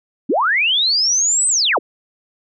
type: linear two-way sweep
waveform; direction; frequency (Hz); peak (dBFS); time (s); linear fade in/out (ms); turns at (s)
sine; up then down; 196 to 8260 to 196; -13; 0.29-1.79; 10; 1.48
effects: none